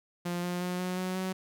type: tone with pitch steps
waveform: sawtooth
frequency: 175.1 / 177.44 / 179.81 / 182.22 / 184.66 / 187.13 Hz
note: F3 / F3 / F#3 / F#3 / F#3 / F#3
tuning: +5 / +28 / -49 / -26 / -3 / +20 cents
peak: -27 dBFS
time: 0.25-1.33 s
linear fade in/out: 10 ms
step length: 180 ms
effects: none